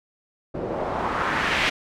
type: noise with low-pass filter sweep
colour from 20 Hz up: white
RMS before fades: -25 dBFS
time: 0.54-1.7 s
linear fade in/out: 10 ms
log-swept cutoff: 450 to 2800 Hz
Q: 1.6
effects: none